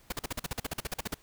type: noise bursts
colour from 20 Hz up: pink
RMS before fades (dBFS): -33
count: 16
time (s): 0.1-1.144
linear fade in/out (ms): 5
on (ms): 24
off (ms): 44
effects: pink hiss -61 dBFS RMS until 1.22 s